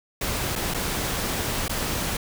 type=noise with dropouts; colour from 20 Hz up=pink; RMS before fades=-27 dBFS; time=0.21-2.17 s; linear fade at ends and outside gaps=5 ms; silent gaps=0.555-0.559 / 0.739-0.744 / 1.682-1.694 s; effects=none